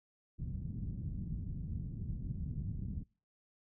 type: low-pass noise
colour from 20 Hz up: white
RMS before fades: -40 dBFS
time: 0.38-3.04 s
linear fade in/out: 20 ms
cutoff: 170 Hz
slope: 24 dB/octave
effects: noise-tail reverb RT60 0.4 s tail -26 dB re dry